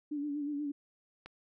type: tone with vibrato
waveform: sine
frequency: 291 Hz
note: D4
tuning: 16 cents flat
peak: -33 dBFS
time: 0.11-0.72 s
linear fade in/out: 10 ms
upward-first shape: sine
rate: 8.3 Hz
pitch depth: 49 cents each way
type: click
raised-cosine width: 0.3 ms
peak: -31 dBFS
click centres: 1.26 s
effects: none